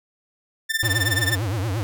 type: tone with tremolo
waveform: sawtooth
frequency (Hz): 1785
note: A6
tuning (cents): +24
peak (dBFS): -14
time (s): 0.69-1.37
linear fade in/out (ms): 20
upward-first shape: sine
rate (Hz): 19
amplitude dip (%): 90
type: tone with vibrato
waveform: square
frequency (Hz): 103.83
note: G#2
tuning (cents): 0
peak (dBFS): -23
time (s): 0.83-1.83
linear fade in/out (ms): 0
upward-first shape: triangle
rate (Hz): 8.7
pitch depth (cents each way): 280
effects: none